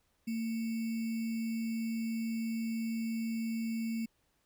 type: tone with sample-and-hold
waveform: sine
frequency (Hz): 226.5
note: A#3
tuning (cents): -50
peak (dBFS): -32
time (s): 0.27-4.06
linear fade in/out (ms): 10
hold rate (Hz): 2450
effects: pink hiss -75 dBFS RMS until 4.45 s